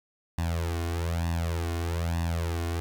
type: tone with flanger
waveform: sawtooth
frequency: 84 Hz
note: E2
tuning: 33 cents sharp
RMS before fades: -29 dBFS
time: 0.38-2.8 s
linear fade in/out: 0 ms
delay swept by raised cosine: 1.1 to 2.8 ms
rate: 1.1 Hz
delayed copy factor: +0.85
effects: none